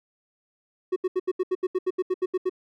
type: tone bursts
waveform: triangle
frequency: 369.7 Hz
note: F#4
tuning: 1 cent flat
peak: -19 dBFS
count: 14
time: 0.92-2.496 s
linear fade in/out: 10 ms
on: 42 ms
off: 76 ms
effects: none